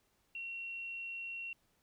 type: tone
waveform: sine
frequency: 2733 Hz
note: F7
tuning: 38 cents flat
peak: -40 dBFS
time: 0.35-1.53 s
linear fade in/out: 2 ms
effects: pink hiss -75 dBFS RMS until 1.82 s